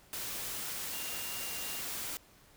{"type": "tone in noise", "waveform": "sine", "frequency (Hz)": 2794, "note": "F7", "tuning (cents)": 0, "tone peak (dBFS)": -46, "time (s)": [0.93, 1.81], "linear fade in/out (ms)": 0, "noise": "white", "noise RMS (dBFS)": -39, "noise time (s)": [0.13, 2.17], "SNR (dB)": -10, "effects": ["pink hiss -61 dBFS RMS until 2.56 s"]}